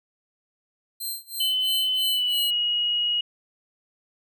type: tone with tremolo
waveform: 10% pulse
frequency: 4146 Hz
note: C8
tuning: 17 cents flat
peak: -21 dBFS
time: 1-2.51 s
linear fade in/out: 10 ms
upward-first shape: sine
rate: 3 Hz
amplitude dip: 95%
type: tone with pitch glide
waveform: sine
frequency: 3033 to 2894 Hz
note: F#7 to F#7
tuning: +42 to -39 cents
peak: -21 dBFS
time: 1.4-3.21 s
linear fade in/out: 5 ms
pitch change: -81 cents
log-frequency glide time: 1.99-2.54 s
effects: none